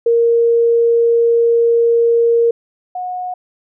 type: tone pair in turn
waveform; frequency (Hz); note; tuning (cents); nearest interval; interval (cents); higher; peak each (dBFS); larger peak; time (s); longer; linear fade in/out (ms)
sine; 466.2 / 728.3; A#4 / F#5; 0 / -28; minor sixth; 772; second; -9 / -20; first; 0.06-2.51 / 2.95-3.34; first; 5
effects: none